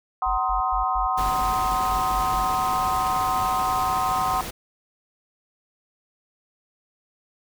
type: chord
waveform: sine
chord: C half-diminished seventh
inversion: second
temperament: just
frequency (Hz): 753.5 / 941.9 / 1046.5 / 1255.8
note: Gb5 / Bb5 / C6 / Eb6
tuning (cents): +31 / +18 / 0 / +16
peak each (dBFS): -25 / -31 / -25 / -27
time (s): 0.22-4.41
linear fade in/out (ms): 2
type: tone bursts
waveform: sine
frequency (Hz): 48.58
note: G1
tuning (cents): -15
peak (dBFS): -28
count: 10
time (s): 0.26-2.45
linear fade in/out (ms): 10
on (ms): 120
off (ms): 110
type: noise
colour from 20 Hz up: pink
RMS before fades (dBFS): -33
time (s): 1.17-4.51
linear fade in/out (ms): 10
effects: none